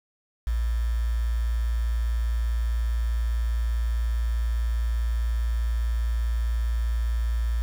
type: tone with quantisation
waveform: sine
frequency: 57.6 Hz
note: A#1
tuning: 20 cents flat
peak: -22 dBFS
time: 0.47-7.62 s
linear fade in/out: 0 ms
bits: 7
effects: none